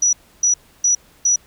sine tone bursts, 5870 Hz, F#8, 15 cents flat, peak -12 dBFS, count 4, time 0.02-1.36 s, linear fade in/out 5 ms, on 110 ms, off 300 ms, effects pink hiss -52 dBFS RMS until 1.46 s

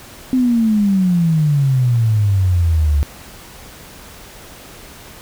sine exponential sweep, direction down, 260.7 to 70.3 Hz, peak -11 dBFS, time 0.33-3.03 s, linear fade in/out 0 ms, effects pink hiss -38 dBFS RMS until 5.21 s

